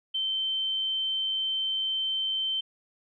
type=tone; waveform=sine; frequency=3101 Hz; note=G7; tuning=19 cents flat; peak=-26 dBFS; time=0.14-2.61 s; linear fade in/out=10 ms; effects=none